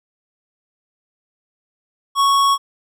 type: tone with tanh clipping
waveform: sine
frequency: 1108.7 Hz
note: C#6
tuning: in tune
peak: -14 dBFS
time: 2.15-2.58 s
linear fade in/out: 50 ms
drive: 18 dB
effects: none